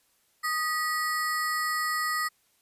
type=ring-modulated tone; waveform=square; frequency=1588 Hz; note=G6; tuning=22 cents sharp; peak=-24 dBFS; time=0.43-2.29 s; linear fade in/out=20 ms; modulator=346 Hz; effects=white hiss -68 dBFS RMS until 2.61 s + resampled to 32000 Hz